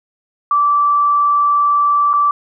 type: tone with dropouts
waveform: sine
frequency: 1163 Hz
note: D6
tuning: 17 cents flat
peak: -10 dBFS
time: 0.51-2.31 s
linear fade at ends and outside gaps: 2 ms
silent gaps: 2.132-2.137 s
effects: none